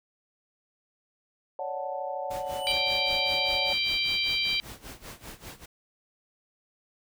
sine chord, D major seventh, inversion third, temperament equal, 554.4 / 587.3 / 740 / 880 Hz, C#5 / D5 / F#5 / A5, 0 / 0 / 0 / 0 cents, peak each -35 / -38 / -35 / -37 dBFS, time 1.59-3.73 s, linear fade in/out 2 ms
pink noise with tremolo, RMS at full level -41 dBFS, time 2.3-5.66 s, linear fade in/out 10 ms, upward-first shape sine, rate 5.1 Hz, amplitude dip 85%
square tone with exponential growth, 2974 Hz, F#7, 8 cents sharp, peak -28 dBFS, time 2.34-2.72 s, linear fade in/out 2 ms, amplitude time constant 82 ms
harmonic tone, 784 Hz, G5, in tune, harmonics 3 / 4 / 5 / 6, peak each -29 / -30 / -31 / -32 dBFS, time 2.67-4.6 s, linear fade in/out 0 ms
effects none

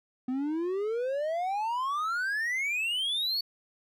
triangle exponential sweep, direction up, 248.8 to 4514 Hz, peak -26 dBFS, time 0.28-3.41 s, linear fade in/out 5 ms, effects none

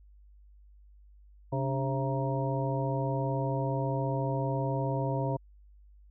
harmonic tone with a mistuned harmonic, 134.1 Hz, C3, 43 cents sharp, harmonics 1 / 2 / 3 / 4 / 5 / 7, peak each -30 / -37 / -38 / -36 / -37 / -37 dBFS, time 1.52-5.37 s, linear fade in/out 10 ms, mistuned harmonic 2, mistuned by +120 cents, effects added 50 Hz sine -53 dBFS peak until 6.1 s

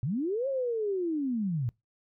sine linear two-way sweep, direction up then down, 110 to 554.4 to 110 Hz, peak -27 dBFS, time 0.03-1.69 s, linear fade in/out 0 ms, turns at 0.48 s, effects noise-tail reverb RT60 0.2 s tail -23 dB re dry

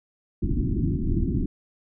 pink low-pass noise, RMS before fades -24 dBFS, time 0.42-1.46 s, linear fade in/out 5 ms, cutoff 360 Hz, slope 96 dB/octave, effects none

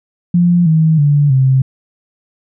sine tone with pitch steps, 174.61 / 159.2 / 145.14 / 132.33 Hz, F3 / D#3 / D3 / C3, 0 / +40 / -20 / +20 cents, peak -7 dBFS, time 0.34-1.62 s, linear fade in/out 5 ms, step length 320 ms, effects none

